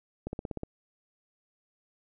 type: click train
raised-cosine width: 2 ms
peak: -21 dBFS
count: 7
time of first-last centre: 0.27-0.634 s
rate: 16.5 Hz
effects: none